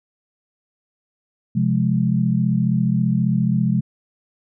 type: chord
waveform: sine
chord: F minor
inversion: second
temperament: just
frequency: 130.96 / 174.61 / 209.5 Hz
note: C3 / F3 / Ab3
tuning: +2 / 0 / +15 cents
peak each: -20 dBFS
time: 1.55-3.81 s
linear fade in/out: 10 ms
effects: none